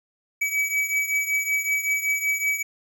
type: beating tone pair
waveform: square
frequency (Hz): 2281 / 2286.3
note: C#7 / D7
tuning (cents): +49 / -47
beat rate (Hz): 5.3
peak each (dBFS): -24 / -28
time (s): 0.41-2.63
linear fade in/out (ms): 10
effects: 10-bit